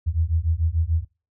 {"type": "beating tone pair", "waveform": "sine", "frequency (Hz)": [78.6, 85.4], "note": ["D#2", "F2"], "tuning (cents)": [18, -38], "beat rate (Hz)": 6.8, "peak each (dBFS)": -22, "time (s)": [0.06, 1.05], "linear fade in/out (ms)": 20, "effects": ["noise-tail reverb RT60 0.3 s tail -23 dB re dry"]}